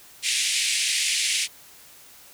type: band-pass noise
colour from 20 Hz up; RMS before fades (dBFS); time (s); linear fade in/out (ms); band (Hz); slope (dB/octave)
pink; -24; 0.22-1.48; 50; 2100 to 10000; 48
effects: white hiss -49 dBFS RMS until 2.33 s